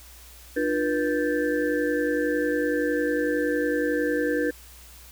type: tone cluster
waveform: sine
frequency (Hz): 300.2 / 351.1 / 483.3 / 1571 / 1748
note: D4 / F4 / B4 / G6 / A6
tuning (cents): +38 / +9 / -38 / +3 / -12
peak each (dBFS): -26 / -32 / -25 / -33 / -33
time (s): 0.56-4.51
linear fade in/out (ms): 10
effects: added 60 Hz sine -48 dBFS peak until 5.11 s + white hiss -49 dBFS RMS until 5.11 s